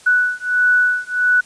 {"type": "beating tone pair", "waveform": "sine", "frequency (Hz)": [1480, 1481.5], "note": ["F#6", "F#6"], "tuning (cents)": [0, 2], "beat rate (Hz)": 1.5, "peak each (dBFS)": -16, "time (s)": [0.06, 1.41], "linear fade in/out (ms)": 10, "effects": ["white hiss -45 dBFS RMS until 1.45 s", "resampled to 22050 Hz"]}